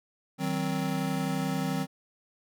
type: chord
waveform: square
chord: C diminished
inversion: first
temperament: just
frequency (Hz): 156.98 / 188.37 / 261.6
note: Eb3 / Gb3 / C4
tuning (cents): +16 / +31 / 0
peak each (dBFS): -33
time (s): 0.38-1.87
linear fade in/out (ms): 50
effects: none